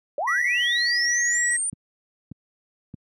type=linear sweep; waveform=sine; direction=up; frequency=527 to 9170 Hz; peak=-23 dBFS; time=0.18-1.7 s; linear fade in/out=2 ms
type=tone with pitch glide; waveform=triangle; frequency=1945 to 1919.3 Hz; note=B6 to B6; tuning=-27 to -50 cents; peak=-20 dBFS; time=0.27-1.57 s; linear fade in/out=10 ms; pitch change=-23 cents; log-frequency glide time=0.57-0.69 s
type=clicks; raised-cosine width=5 ms; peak=-20 dBFS; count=3; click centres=1.73 / 2.316 / 2.941 s
effects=high-pass 150 Hz 12 dB/octave